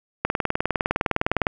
click train, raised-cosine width 0.5 ms, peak -5 dBFS, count 25, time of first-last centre 0.25-1.468 s, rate 19.7 Hz, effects none

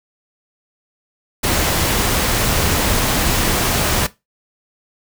pink noise, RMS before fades -17 dBFS, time 1.43-4.07 s, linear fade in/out 10 ms, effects noise-tail reverb RT60 0.2 s tail -17 dB re dry

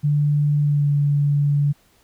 sine tone with pitch glide, 146.83 to 144.22 Hz, D3 to D3, 0 to -31 cents, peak -15 dBFS, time 0.03-1.73 s, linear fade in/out 20 ms, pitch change -31 cents, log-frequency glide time 0.61-0.89 s, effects pink hiss -58 dBFS RMS until 2.03 s

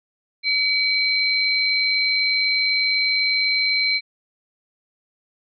sine tone pair together, 2274 / 4102 Hz, C#7 / C8, +44 / -35 cents, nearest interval minor seventh, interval 1021 cents, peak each -20 dBFS, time 0.43-4.01 s, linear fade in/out 50 ms, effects none

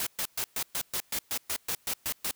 white noise bursts, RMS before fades -31 dBFS, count 13, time 0-2.311 s, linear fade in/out 2 ms, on 67 ms, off 120 ms, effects white hiss -64 dBFS RMS until 2.35 s

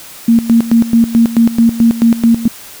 sine tone with tremolo, 230.7 Hz, A#3, 18 cents flat, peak -4 dBFS, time 0.28-2.48 s, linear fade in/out 5 ms, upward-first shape square, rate 4.6 Hz, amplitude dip 80%, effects white hiss -33 dBFS RMS until 2.8 s

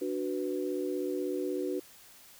sine chord, B minor, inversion first, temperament equal, 293.7 / 370 / 493.9 Hz, D4 / F#4 / B4, 0 / 0 / 0 cents, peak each -35 / -33 / -37 dBFS, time 0.01-1.8 s, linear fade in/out 10 ms, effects white hiss -55 dBFS RMS until 2.39 s

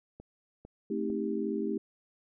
click train, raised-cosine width 2 ms, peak -33 dBFS, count 3, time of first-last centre 0.2-1.101 s, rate 2.22 Hz
sine chord, A half-diminished seventh, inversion none, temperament just, 220 / 264 / 316.8 / 396 Hz, A3 / C4 / Eb4 / G4, 0 / +16 / +31 / +18 cents, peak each -34 / -38 / -35 / -34 dBFS, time 0.9-1.78 s, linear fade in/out 5 ms
effects none

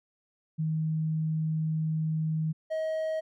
sine / triangle tone pair in turn, 157.8 / 633.8 Hz, D#3 / D#5, +25 / +32 cents, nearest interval 2 octaves, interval 2407 cents, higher second, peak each -26 dBFS, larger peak neither, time 0.58-2.53 / 2.7-3.21 s, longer first, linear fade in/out 20 ms, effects none

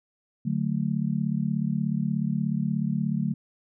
sine chord, D major, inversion none, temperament just, 146.83 / 183.54 / 220.2 Hz, D3 / F#3 / A3, 0 / -14 / +2 cents, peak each -28 dBFS, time 0.45-3.34 s, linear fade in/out 10 ms, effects none

